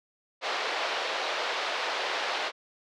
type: band-pass noise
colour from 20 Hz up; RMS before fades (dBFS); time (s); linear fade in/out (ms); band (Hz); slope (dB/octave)
pink; -31; 0.41-2.52; 50; 490 to 4500; 24
effects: none